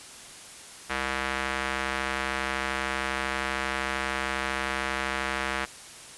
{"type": "tone with band-pass filter", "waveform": "square", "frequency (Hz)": 66.4, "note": "C2", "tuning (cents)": 26, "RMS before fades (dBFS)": -30, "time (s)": [0.89, 5.66], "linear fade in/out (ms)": 20, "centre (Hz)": 1800, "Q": 1.3, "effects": ["white hiss -45 dBFS RMS until 6.17 s", "resampled to 24000 Hz"]}